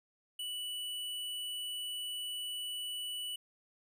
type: tone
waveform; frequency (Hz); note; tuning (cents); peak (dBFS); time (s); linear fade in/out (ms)
square; 2960; F#7; 0; -38; 0.39-3.36; 5
effects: none